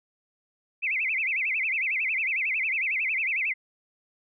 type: tone with vibrato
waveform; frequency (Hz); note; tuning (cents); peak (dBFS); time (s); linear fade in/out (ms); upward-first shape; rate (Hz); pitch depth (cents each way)
sine; 2330; D7; -14; -24; 0.82-3.54; 20; sine; 11; 240
effects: none